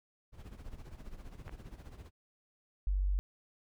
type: noise with tremolo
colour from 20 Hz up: brown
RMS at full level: -45 dBFS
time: 0.32-2.11 s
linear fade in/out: 50 ms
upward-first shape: sine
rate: 15 Hz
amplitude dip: 70%
type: clicks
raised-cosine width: 0.5 ms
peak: -33 dBFS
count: 2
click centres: 1.48 / 1.494 s
type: tone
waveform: sine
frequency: 47.83 Hz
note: G1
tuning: 42 cents flat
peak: -28 dBFS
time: 2.87-3.19 s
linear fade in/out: 0 ms
effects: none